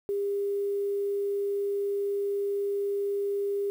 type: tone with quantisation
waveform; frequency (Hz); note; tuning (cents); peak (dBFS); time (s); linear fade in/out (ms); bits
sine; 402; G4; +44; -26; 0.09-3.7; 0; 9
effects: none